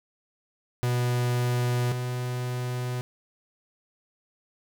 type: tone pair in turn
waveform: 45% pulse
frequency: 122.8 / 124.44 Hz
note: B2 / B2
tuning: -9 / +14 cents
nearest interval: unison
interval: 23 cents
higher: second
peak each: -23 / -28 dBFS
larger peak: first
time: 0.83-1.92 / 1.92-3.01 s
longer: neither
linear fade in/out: 0 ms
effects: none